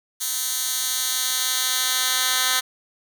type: tone with high-pass filter sweep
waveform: 10% pulse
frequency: 256.2 Hz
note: C4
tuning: 36 cents flat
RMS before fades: -23 dBFS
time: 0.2-2.61 s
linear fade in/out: 20 ms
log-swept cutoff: 6400 to 2300 Hz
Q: 0.73
effects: none